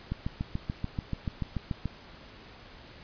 click train, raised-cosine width 5 ms, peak -18 dBFS, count 13, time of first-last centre 0.12-1.857 s, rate 6.91 Hz, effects pink hiss -50 dBFS RMS until 3.03 s + resampled to 11025 Hz

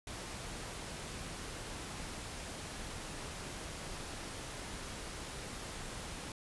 pink noise, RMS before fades -44 dBFS, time 0.07-6.32 s, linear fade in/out 2 ms, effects resampled to 24000 Hz

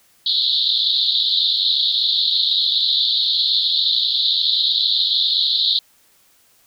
pink band-pass noise, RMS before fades -18 dBFS, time 0.26-5.79 s, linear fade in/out 2 ms, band 3500 to 4300 Hz, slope 96 dB/octave, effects white hiss -56 dBFS RMS until 6.66 s

